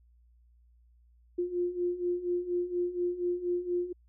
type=beating tone pair; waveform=sine; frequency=350.8 / 355 Hz; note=F4 / F4; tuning=+8 / +28 cents; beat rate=4.2 Hz; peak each=-34 / -30 dBFS; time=1.38-3.93 s; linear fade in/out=10 ms; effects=added 59 Hz sine -59 dBFS peak until 4.08 s